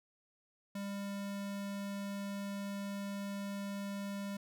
square tone, 199.8 Hz, G3, 33 cents sharp, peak -39 dBFS, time 0.75-4.37 s, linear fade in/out 5 ms, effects none

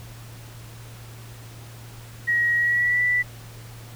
sine tone with pitch glide, 1900 to 1970.4 Hz, A#6 to B6, +33 to -5 cents, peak -18 dBFS, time 2.27-3.23 s, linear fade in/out 20 ms, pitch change +62 cents, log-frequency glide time 2.57-3.02 s, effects added 115 Hz sine -40 dBFS peak until 3.95 s + pink hiss -46 dBFS RMS until 3.95 s

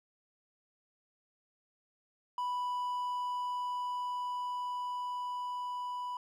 triangle tone with level ramp, 987.8 Hz, B5, in tune, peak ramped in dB -30 to -34 dBFS, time 2.38-6.17 s, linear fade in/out 2 ms, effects none

